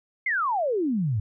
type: exponential sweep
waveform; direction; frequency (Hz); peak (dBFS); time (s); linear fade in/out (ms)
sine; down; 2172 to 97.4; -22; 0.26-1.2; 5
effects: none